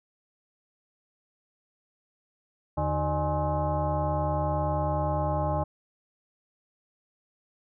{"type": "tone with frequency modulation", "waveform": "sine", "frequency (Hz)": 376.9, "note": "F#4", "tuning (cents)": 32, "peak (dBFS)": -24, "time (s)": [2.77, 5.64], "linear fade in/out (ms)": 10, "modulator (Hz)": 228, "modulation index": 2.6, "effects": []}